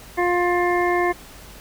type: harmonic tone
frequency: 353.1 Hz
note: F4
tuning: 19 cents sharp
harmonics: 1 / 2 / 3 / 5 / 6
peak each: -20 / -23 / -25 / -27 / -28 dBFS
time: 0.17-1.13 s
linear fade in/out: 20 ms
effects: added 50 Hz sine -47 dBFS peak until 1.6 s + pink hiss -43 dBFS RMS until 1.6 s